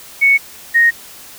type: tone pair in turn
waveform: sine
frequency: 2217 / 1864.3 Hz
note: C#7 / A#6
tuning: 0 / 0 cents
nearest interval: minor third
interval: 300 cents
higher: first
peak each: -7 dBFS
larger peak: neither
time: 0.21-0.38 / 0.74-0.91 s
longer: neither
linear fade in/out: 20 ms
effects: white hiss -37 dBFS RMS until 1.38 s